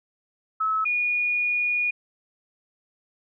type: tone pair in turn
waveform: sine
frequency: 1296 / 2447 Hz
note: E6 / D#7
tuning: -30 / -29 cents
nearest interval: major seventh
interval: 1101 cents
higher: second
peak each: -21 dBFS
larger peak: neither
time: 0.6-0.85 / 0.85-1.91 s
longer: second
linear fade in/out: 10 ms
effects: none